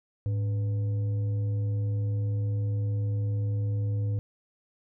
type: tone with frequency modulation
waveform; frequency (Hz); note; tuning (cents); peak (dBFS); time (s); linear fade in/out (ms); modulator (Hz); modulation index
sine; 105.1; G#2; +21; -25; 0.26-4.19; 0; 387; 0.22
effects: none